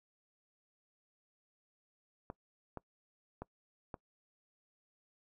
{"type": "clicks", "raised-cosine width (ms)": 1, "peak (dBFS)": -28, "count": 4, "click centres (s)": [2.301, 2.773, 3.42, 3.942], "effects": ["noise-tail reverb RT60 0.1 s tail -23 dB re dry"]}